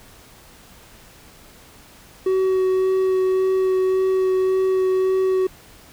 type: tone with vibrato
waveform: triangle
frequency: 376.3 Hz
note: F#4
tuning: 29 cents sharp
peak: -14 dBFS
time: 2.26-5.47 s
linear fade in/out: 5 ms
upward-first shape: sine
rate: 1.8 Hz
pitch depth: 9 cents each way
effects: pink hiss -47 dBFS RMS until 5.92 s